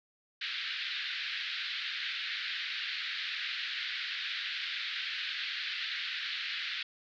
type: band-pass noise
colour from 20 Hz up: white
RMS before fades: -37 dBFS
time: 0.41-6.83 s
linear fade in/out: 5 ms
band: 1500 to 4200 Hz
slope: 48 dB/octave
effects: none